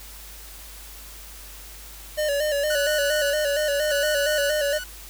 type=tone with vibrato; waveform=square; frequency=587.3 Hz; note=D5; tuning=in tune; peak=-22 dBFS; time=2.17-4.79 s; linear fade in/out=20 ms; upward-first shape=square; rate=4.3 Hz; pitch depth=58 cents each way
type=tone with tremolo; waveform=sawtooth; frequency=1480 Hz; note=F#6; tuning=in tune; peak=-22 dBFS; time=2.7-4.84 s; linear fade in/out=5 ms; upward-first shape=square; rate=0.83 Hz; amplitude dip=50%
effects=added 50 Hz sine -43 dBFS peak until 5.09 s + white hiss -43 dBFS RMS until 5.09 s